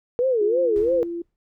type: tone with vibrato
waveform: sine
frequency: 466.2 Hz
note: A#4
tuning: in tune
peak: -17 dBFS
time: 0.19-1.03 s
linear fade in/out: 0 ms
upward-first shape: sine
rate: 3 Hz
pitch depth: 220 cents each way
type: tone with pitch glide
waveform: sine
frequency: 352.3 to 341.3 Hz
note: F4 to F4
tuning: +15 to -40 cents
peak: -26 dBFS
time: 0.41-1.22 s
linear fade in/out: 5 ms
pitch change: -55 cents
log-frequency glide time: 0.57-0.71 s
type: noise with exponential decay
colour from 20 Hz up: brown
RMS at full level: -37 dBFS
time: 0.76-1.36 s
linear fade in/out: 0 ms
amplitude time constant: 130 ms
effects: noise-tail reverb RT60 0.1 s tail -22 dB re dry